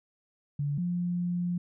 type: tone pair in turn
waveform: sine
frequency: 144.1 / 176.08 Hz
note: D3 / F3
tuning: -33 / +14 cents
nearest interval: minor third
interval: 347 cents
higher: second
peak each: -27 dBFS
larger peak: neither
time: 0.59-0.78 / 0.78-1.58 s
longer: second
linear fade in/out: 5 ms
effects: none